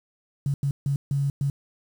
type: tone bursts at uneven times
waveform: sine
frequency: 140 Hz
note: C#3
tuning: 18 cents sharp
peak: -21 dBFS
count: 5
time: 0.46-0.54 / 0.63-0.71 / 0.86-0.96 / 1.11-1.3 / 1.41-1.5 s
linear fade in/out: 2 ms
effects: 8-bit